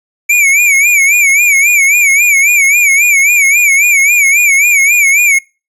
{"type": "tone with vibrato", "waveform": "square", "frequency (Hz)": 2300, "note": "D7", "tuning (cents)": -37, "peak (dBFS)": -6, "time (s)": [0.29, 5.39], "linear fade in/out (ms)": 10, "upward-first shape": "sine", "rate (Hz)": 3.7, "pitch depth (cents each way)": 110, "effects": ["noise-tail reverb RT60 0.3 s tail -24 dB re dry", "resampled to 32000 Hz"]}